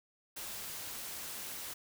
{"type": "noise", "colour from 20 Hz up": "white", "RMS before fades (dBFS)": -43, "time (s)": [0.36, 1.74], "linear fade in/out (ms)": 10, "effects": []}